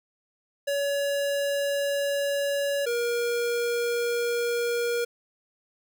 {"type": "tone pair in turn", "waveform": "square", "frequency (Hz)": [565, 474.7], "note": ["C#5", "A#4"], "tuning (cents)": [33, 31], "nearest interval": "minor third", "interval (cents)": 302, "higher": "first", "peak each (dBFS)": -25, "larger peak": "neither", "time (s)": [[0.67, 2.86], [2.86, 5.05]], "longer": "neither", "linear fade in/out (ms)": 10, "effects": ["9-bit"]}